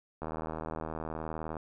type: click train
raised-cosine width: 1 ms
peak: -23 dBFS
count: 108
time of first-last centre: 0.22-1.568 s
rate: 79.4 Hz
effects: none